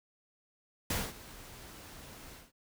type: noise with ADSR envelope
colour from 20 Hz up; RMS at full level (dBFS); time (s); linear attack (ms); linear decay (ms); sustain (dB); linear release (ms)
pink; -31; 0.9-2.52; 4; 220; -19; 180
effects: none